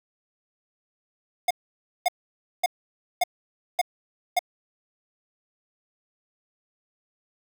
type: tone bursts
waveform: square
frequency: 717 Hz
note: F5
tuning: 45 cents sharp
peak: -19 dBFS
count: 6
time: 1.48-4.392 s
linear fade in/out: 5 ms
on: 27 ms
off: 550 ms
effects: 8-bit